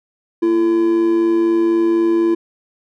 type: tone with amplitude modulation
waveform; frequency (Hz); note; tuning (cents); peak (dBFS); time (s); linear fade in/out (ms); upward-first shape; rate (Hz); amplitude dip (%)
triangle; 338; E4; +43; -8; 0.42-2.35; 10; sine; 104; 45
effects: none